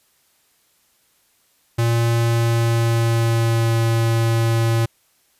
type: tone with pitch glide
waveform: square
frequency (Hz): 116.54 to 114.67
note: A#2 to A#2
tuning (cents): 0 to -28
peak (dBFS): -16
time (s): 1.78-4.86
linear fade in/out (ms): 10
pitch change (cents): -28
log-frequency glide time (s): 2.14-3.74
effects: white hiss -61 dBFS RMS until 5.39 s + resampled to 32000 Hz